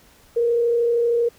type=tone with frequency modulation; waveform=sine; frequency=470.7 Hz; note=A#4; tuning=17 cents sharp; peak=-16 dBFS; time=0.36-1.29 s; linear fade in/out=10 ms; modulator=32.9 Hz; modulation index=0.27; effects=pink hiss -53 dBFS RMS until 1.38 s